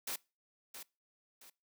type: noise with echo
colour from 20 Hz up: white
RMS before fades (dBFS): -39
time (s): 0.07-0.16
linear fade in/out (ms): 5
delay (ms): 670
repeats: 2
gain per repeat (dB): -9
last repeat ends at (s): 1.5
effects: noise-tail reverb RT60 0.3 s tail -24 dB re dry + high-pass 200 Hz 12 dB/octave